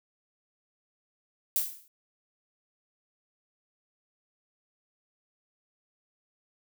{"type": "noise with exponential decay", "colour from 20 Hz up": "violet", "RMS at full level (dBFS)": -24, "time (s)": [1.56, 1.88], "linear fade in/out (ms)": 1, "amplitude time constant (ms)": 69, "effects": []}